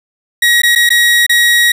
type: tone with dropouts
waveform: 30% pulse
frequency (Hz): 1900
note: A#6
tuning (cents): +33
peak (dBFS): -4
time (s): 0.42-1.72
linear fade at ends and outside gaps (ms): 5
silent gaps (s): 0.619-0.633 / 0.752-0.758 / 0.892-0.903 / 1.265-1.294
effects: none